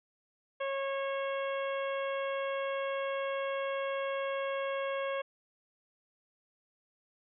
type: harmonic tone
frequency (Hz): 547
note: C#5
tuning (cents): -23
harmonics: 1 / 2 / 3 / 4 / 5 / 6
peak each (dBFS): -33 / -39 / -43 / -45 / -47 / -49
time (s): 0.6-5.22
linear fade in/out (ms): 10
effects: none